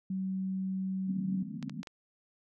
sine tone, 189.6 Hz, F#3, 43 cents sharp, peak -31 dBFS, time 0.1-1.43 s, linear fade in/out 5 ms
white band-pass noise, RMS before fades -40 dBFS, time 1.07-1.83 s, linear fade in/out 20 ms, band 140 to 270 Hz, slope 96 dB/octave
clicks, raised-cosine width 0.2 ms, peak -27 dBFS, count 4, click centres 1.627 / 1.696 / 1.831 / 1.872 s
effects none

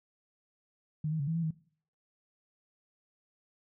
sine tone with pitch steps, 153.2 / 158.4 / 140.5 / 162.4 / 166.9 / 158.7 Hz, D#3 / D#3 / C#3 / E3 / E3 / D#3, -27 / +31 / +24 / -26 / +22 / +35 cents, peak -29 dBFS, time 1.04-1.508 s, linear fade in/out 5 ms, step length 78 ms, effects noise-tail reverb RT60 0.5 s tail -19 dB re dry

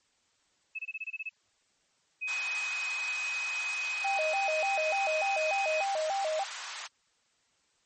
sine tone bursts, 2600 Hz, E7, 24 cents flat, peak -33 dBFS, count 9, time 0.75-1.294 s, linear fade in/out 10 ms, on 40 ms, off 23 ms
sine tone, 2517 Hz, D#7, 19 cents sharp, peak -31 dBFS, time 2.21-5.85 s, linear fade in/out 20 ms
pink high-pass noise, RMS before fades -40 dBFS, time 2.27-6.88 s, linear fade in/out 20 ms, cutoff 910 Hz, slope 24 dB/octave
sine tone with vibrato, 702 Hz, F5, 9 cents sharp, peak -28 dBFS, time 4.04-6.44 s, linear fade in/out 10 ms, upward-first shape square, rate 3.4 Hz, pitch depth 200 cents each way
effects white hiss -71 dBFS RMS until 7.85 s + MP3 32 kbps

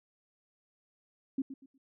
sine tone with echo, 269.1 Hz, C4, 49 cents sharp, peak -28 dBFS, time 1.38-1.42 s, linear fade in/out 5 ms, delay 120 ms, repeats 3, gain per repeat -12 dB, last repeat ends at 1.78 s, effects none

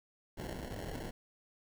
pink noise with sample-and-hold, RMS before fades -42 dBFS, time 0.37-1.11 s, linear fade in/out 10 ms, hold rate 1225 Hz, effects none

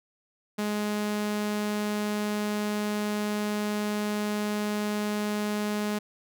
sawtooth tone, 209.1 Hz, G#3, 12 cents sharp, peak -23 dBFS, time 0.58-5.99 s, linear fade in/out 10 ms, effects none

